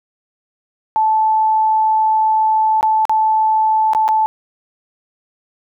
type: tone with dropouts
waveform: sine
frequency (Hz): 873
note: A5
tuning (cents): -14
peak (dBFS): -11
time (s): 0.96-4.26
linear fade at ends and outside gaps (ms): 0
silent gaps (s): 2.81-2.829 / 3.053-3.095 / 3.934-3.949 / 4.08-4.088
effects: none